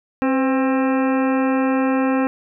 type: harmonic tone with a mistuned harmonic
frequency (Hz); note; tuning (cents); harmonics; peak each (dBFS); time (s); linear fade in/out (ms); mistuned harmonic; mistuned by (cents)
265.9; C4; +28; 1 / 2 / 3 / 4 / 5 / 6 / 7 / 9 / 10; -17 / -23 / -27 / -29 / -31 / -33 / -34 / -36 / -37; 0.22-2.27; 0; 2; -54
effects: none